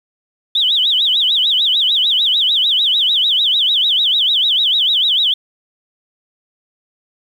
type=tone with vibrato; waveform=sine; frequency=3395 Hz; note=G#7; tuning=37 cents sharp; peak=-11 dBFS; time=0.55-5.34 s; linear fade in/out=5 ms; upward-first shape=sine; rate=6.7 Hz; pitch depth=240 cents each way; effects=7-bit